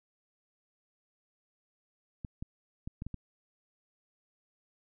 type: clicks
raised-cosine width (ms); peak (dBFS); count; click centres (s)
5; -26; 6; 2.248 / 2.425 / 2.875 / 3.021 / 3.066 / 3.143
effects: none